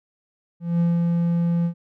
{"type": "tone with ADSR envelope", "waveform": "triangle", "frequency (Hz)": 170.6, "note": "F3", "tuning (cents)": -40, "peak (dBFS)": -14, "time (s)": [0.6, 1.74], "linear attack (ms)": 200, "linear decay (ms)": 180, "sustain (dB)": -2, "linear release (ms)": 88, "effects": []}